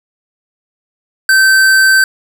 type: tone with hard clipping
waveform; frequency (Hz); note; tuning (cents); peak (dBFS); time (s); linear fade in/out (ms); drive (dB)
sine; 1548; G6; -22; -7; 1.29-2.04; 2; 16
effects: none